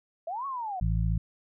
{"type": "linear two-way sweep", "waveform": "sine", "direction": "up then down", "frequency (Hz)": [628, 1127, 704], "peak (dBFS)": -31, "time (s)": [0.27, 0.8], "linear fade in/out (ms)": 5, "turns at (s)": 0.46}
{"type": "harmonic tone", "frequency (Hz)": 55, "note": "A1", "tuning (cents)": 0, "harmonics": [1, 2, 3], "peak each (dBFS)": [-26, -29, -31], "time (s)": [0.81, 1.18], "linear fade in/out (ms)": 5}
{"effects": []}